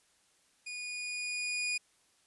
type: tone with level ramp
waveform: sawtooth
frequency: 2455 Hz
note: D#7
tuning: 24 cents flat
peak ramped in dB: -36 to -27 dBFS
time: 0.66-1.78 s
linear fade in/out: 10 ms
effects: white hiss -69 dBFS RMS until 2.26 s + resampled to 24000 Hz